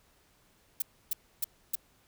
violet noise bursts, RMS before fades -29 dBFS, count 4, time 0.8-1.754 s, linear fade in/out 5 ms, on 21 ms, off 290 ms, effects pink hiss -66 dBFS RMS until 2.07 s

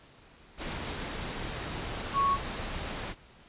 sine tone in noise, 1108.7 Hz, C#6, in tune, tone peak -23 dBFS, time 2.13-2.38 s, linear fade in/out 50 ms, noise pink, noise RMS -36 dBFS, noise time 0.57-3.15 s, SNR +10 dB, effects pink hiss -56 dBFS RMS until 3.48 s + resampled to 8000 Hz

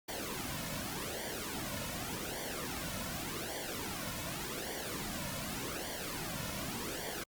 pink noise with flanger, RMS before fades -40 dBFS, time 0.08-7.24 s, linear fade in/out 10 ms, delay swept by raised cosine 0.76 to 2.56 ms, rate 0.86 Hz, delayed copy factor -0.75, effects Opus 48 kbps

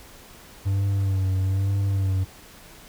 triangle tone with vibrato, 96.7 Hz, G2, 23 cents flat, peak -18 dBFS, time 0.65-2.25 s, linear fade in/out 20 ms, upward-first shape sine, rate 1.1 Hz, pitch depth 43 cents each way, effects pink hiss -47 dBFS RMS until 2.88 s

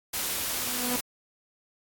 white noise, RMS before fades -30 dBFS, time 0.13-1.01 s, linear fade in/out 10 ms
sawtooth tone with exponential growth, 246.9 Hz, B3, in tune, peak -23 dBFS, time 0.22-0.96 s, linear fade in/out 2 ms, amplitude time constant 160 ms
effects AAC 64 kbps

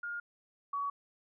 sine tone pair in turn, 1418 / 1129.4 Hz, F6 / C#6, +26 / +32 cents, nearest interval major third, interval 394 cents, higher first, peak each -36 / -32 dBFS, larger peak second, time 0.03-0.2 / 0.73-0.9 s, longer neither, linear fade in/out 5 ms, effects none

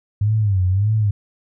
sine tone with vibrato, 100 Hz, G2, 35 cents sharp, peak -14 dBFS, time 0.21-1.11 s, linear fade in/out 5 ms, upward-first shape sine, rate 1.7 Hz, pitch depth 160 cents each way, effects none

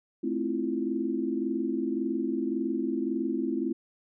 sine chord, F major seventh, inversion first, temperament just, 218.3 / 261.9 / 327.4 / 349.2 Hz, A3 / C4 / E4 / F4, -13 / +2 / -12 / 0 cents, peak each -34 / -31 / -31 / -34 dBFS, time 0.23-3.73 s, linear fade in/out 10 ms, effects none

